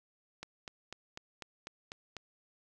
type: click train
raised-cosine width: 0.2 ms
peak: -25 dBFS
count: 8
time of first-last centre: 0.43-2.167 s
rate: 4.03 Hz
effects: none